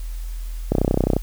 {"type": "click train", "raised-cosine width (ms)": 2, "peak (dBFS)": -4, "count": 15, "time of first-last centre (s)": [0.72, 1.166], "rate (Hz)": 31.4, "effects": ["added 41 Hz sine -26 dBFS peak until 1.22 s", "white hiss -47 dBFS RMS until 1.22 s"]}